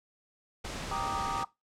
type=noise; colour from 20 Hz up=pink; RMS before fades=-38 dBFS; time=0.64-1.44 s; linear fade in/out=10 ms
type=chord; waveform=sine; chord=Eb major seventh; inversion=first; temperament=equal; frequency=784 / 932.3 / 1174.7 / 1244.5 Hz; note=G5 / Bb5 / D6 / Eb6; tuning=0 / 0 / 0 / 0 cents; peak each=-37 dBFS; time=0.91-1.45 s; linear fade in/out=5 ms
effects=noise-tail reverb RT60 0.2 s tail -19 dB re dry + low-pass 7000 Hz 12 dB/octave